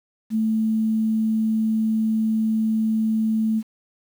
sine tone with quantisation, 220 Hz, A3, in tune, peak -18 dBFS, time 0.3-3.63 s, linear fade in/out 50 ms, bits 8, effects none

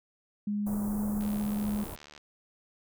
sine tone with pitch glide, 206.5 to 207.9 Hz, G#3 to G#3, -10 to +2 cents, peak -28 dBFS, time 0.47-1.84 s, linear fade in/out 5 ms, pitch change +12 cents, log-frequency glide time 0.84-1.01 s
pink band-stop noise, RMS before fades -40 dBFS, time 0.66-1.96 s, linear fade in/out 10 ms, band 1100 to 9400 Hz, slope 24 dB/octave
click train, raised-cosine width 0.2 ms, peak -31 dBFS, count 73, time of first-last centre 1.21-2.178 s, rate 74.4 Hz
effects none

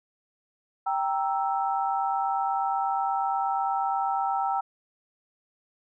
sine chord, E diminished, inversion first, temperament equal, 784 / 932.3 / 1318.5 Hz, G5 / Bb5 / E6, 0 / 0 / 0 cents, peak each -26 / -30 / -31 dBFS, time 0.86-4.61 s, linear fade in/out 10 ms, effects none

